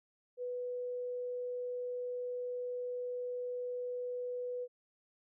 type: tone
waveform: sine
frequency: 493.9 Hz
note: B4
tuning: in tune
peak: -36 dBFS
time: 0.37-4.68 s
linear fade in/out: 50 ms
effects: none